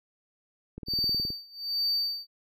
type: click train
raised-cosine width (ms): 3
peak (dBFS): -26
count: 11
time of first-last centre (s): 0.78-1.304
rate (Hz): 19.1
type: tone with tremolo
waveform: triangle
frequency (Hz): 4606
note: D8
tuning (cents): -34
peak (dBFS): -23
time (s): 0.86-2.27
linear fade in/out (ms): 50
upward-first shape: sine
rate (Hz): 1.2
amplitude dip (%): 95
effects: none